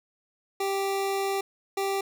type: tone pair in turn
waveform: 25% pulse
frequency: 392 / 392 Hz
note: G4 / G4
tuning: 0 / 0 cents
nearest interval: unison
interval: 0 cents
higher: neither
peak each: -22 dBFS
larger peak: neither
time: 0.6-1.41 / 1.77-2.01 s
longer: first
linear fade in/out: 5 ms
effects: none